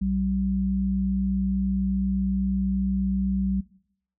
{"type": "tone pair together", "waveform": "sine", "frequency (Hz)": [64.1, 192.33], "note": ["C2", "G3"], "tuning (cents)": [-35, -33], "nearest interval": "octave + perfect fifth", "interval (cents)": 1902, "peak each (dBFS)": [-29, -23], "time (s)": [0.01, 3.61], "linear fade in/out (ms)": 10, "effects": ["noise-tail reverb RT60 0.7 s tail -21 dB re dry"]}